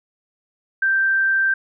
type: tone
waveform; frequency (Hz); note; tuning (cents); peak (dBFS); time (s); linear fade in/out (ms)
sine; 1568; G6; 0; -15; 0.82-1.54; 5
effects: none